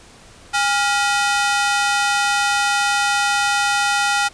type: ring-modulated tone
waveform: sawtooth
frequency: 1108.7 Hz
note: C#6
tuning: in tune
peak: -9 dBFS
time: 0.53-4.29 s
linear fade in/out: 20 ms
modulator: 293 Hz
effects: pink hiss -45 dBFS RMS until 4.33 s + resampled to 22050 Hz